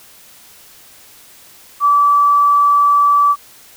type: tone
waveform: sine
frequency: 1155 Hz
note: D6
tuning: 29 cents flat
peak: -8 dBFS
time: 1.8-3.36 s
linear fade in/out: 50 ms
effects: white hiss -43 dBFS RMS until 3.76 s